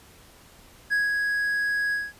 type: tone with ADSR envelope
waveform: triangle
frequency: 1661.2 Hz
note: G#6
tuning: in tune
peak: -18 dBFS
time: 0.9-2.13 s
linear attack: 28 ms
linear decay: 170 ms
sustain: -3 dB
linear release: 200 ms
effects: pink hiss -52 dBFS RMS until 2.19 s + resampled to 32000 Hz